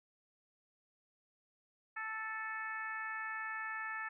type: harmonic tone with a mistuned harmonic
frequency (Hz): 440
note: A4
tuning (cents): 0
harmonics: 2 / 3 / 4 / 5 / 6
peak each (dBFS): -48 / -44 / -41 / -49 / -54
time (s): 1.96-4.09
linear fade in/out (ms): 10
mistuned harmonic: 6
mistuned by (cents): -38
effects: none